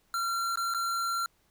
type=tone with dropouts; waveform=square; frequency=1369 Hz; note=F6; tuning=35 cents flat; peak=-29 dBFS; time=0.14-1.26 s; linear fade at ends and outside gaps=1 ms; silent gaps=0.557-0.573 / 0.739-0.746 s; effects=pink hiss -69 dBFS RMS until 1.5 s